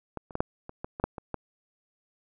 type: clicks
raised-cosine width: 1 ms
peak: -20 / -30 / -16 / -9 / -26 / -20 / -22 / -10 / -23 / -17 dBFS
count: 10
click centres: 0.173 / 0.308 / 0.354 / 0.405 / 0.694 / 0.845 / 0.999 / 1.04 / 1.182 / 1.343 s
effects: none